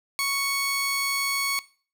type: tone pair together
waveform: sawtooth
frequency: 1108.5 / 2217 Hz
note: C#6 / C#7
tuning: 0 / 0 cents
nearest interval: octave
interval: 1200 cents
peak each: -26 / -20 dBFS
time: 0.19-1.59 s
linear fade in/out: 0 ms
effects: noise-tail reverb RT60 0.4 s tail -19 dB re dry